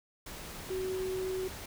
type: tone in noise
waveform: sine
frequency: 374.6 Hz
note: F#4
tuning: 21 cents sharp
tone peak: -32 dBFS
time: 0.7-1.48 s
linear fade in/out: 5 ms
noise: pink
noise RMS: -44 dBFS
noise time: 0.26-1.66 s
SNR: +9 dB
effects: none